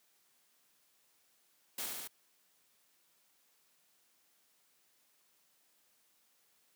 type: noise with echo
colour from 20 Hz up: white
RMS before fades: -39 dBFS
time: 1.78-1.86 s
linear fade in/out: 5 ms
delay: 72 ms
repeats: 3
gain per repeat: -2 dB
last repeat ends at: 2.076 s
effects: white hiss -72 dBFS RMS until 6.75 s + high-pass 150 Hz 12 dB/octave